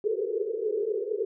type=band-pass noise; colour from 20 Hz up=pink; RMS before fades=-29 dBFS; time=0.04-1.25 s; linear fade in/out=2 ms; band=390 to 470 Hz; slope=96 dB/octave; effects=none